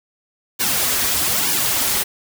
white noise with flanger, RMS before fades -19 dBFS, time 0.59-2.04 s, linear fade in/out 20 ms, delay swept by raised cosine 1.5 to 6.6 ms, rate 1.1 Hz, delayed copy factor -0.85, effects none

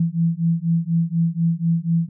sine beating tone pair, 164.81 / 168.91 Hz, E3 / E3, 0 / +43 cents, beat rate 4.1 Hz, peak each -20 / -20 dBFS, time 0-2.09 s, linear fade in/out 5 ms, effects none

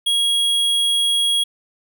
square tone, 3300 Hz, G#7, 12 cents flat, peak -16 dBFS, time 0.06-1.44 s, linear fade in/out 10 ms, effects 9-bit

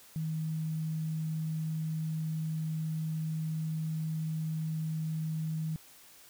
sine tone, 158.4 Hz, D#3, 31 cents sharp, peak -31 dBFS, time 0.16-5.76 s, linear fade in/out 0 ms, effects white hiss -56 dBFS RMS until 6.29 s

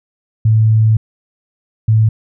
sine tone pair in turn, 110 / 110 Hz, A2 / A2, 0 / 0 cents, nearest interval unison, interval 0 cents, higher neither, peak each -7 / -7 dBFS, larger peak neither, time 0.45-0.97 / 1.88-2.09 s, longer first, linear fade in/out 5 ms, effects none

